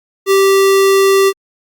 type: tone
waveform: square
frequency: 390 Hz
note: G4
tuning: 9 cents flat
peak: -8 dBFS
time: 0.26-1.33 s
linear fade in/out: 50 ms
effects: Opus 48 kbps